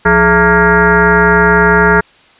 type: tone with frequency modulation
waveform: sine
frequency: 912 Hz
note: A#5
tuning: 38 cents flat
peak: -5 dBFS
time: 0.05-2.01 s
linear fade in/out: 10 ms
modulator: 245 Hz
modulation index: 3.4
effects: white hiss -45 dBFS RMS until 2.39 s + resampled to 8000 Hz